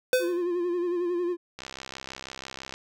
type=tone with exponential decay; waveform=square; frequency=507 Hz; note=B4; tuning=45 cents sharp; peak=-17 dBFS; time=0.13-0.44 s; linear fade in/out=1 ms; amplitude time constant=66 ms
type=tone with vibrato; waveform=triangle; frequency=351.4 Hz; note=F4; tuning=11 cents sharp; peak=-23 dBFS; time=0.19-1.37 s; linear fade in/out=50 ms; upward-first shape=sine; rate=11 Hz; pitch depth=47 cents each way
type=click train; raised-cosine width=0.2 ms; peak=-20 dBFS; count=77; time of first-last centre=1.59-2.74 s; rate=66.1 Hz
effects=none